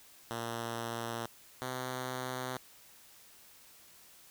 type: tone pair in turn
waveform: 5% pulse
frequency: 116.4 / 127.87 Hz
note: A#2 / C3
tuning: -2 / -39 cents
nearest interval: major second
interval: 163 cents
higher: second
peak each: -25 dBFS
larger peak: neither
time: 0.31-1.26 / 1.62-2.57 s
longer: neither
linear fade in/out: 0 ms
effects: white hiss -58 dBFS RMS until 4.3 s